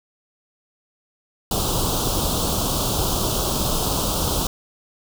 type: band-stop noise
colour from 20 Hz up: pink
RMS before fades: -22 dBFS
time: 1.51-4.47 s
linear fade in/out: 2 ms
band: 1300 to 3000 Hz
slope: 48 dB/octave
effects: none